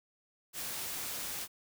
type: noise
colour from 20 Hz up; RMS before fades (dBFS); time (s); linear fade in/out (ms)
white; -39; 0.53-1.48; 50
effects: none